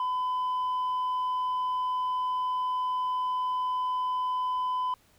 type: tone with tanh clipping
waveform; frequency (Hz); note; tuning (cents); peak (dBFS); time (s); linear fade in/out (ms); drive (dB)
triangle; 1007; B5; +33; -27; 0-4.94; 2; 7
effects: pink hiss -63 dBFS RMS until 5.18 s